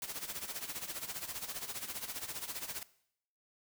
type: noise with tremolo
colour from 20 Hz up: white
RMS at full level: -39 dBFS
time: 0.02-2.83 s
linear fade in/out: 2 ms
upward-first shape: sine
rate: 15 Hz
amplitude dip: 75%
effects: noise-tail reverb RT60 0.7 s tail -19 dB re dry